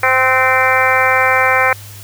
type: harmonic tone with a mistuned harmonic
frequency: 260 Hz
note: C4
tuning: 11 cents flat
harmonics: 2 / 3 / 4 / 5 / 6 / 7 / 8 / 9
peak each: -18 / -18 / -18 / -18 / -18 / -18 / -18 / -18 dBFS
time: 0.03-1.73 s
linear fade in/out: 2 ms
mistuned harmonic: 6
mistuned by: -28 cents
effects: added 102 Hz sine -33 dBFS peak until 2.03 s + white hiss -37 dBFS RMS until 2.03 s